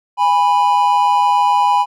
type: tone pair together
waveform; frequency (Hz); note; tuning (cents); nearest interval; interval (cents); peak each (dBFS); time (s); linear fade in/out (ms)
triangle; 821.1 / 987.8; G#5 / B5; -20 / 0; minor third; 320; -12 / -11; 0.17-1.86; 50
effects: none